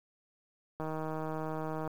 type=click train; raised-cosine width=1 ms; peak=-24 dBFS; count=170; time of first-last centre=0.8-1.876 s; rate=157 Hz; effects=9-bit